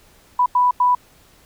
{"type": "tone bursts at uneven times", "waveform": "sine", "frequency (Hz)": 989, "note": "B5", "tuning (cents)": 2, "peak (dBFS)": -12, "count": 3, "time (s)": [[0.39, 0.46], [0.55, 0.71], [0.8, 0.95]], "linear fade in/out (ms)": 5, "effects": ["pink hiss -52 dBFS RMS until 1.45 s"]}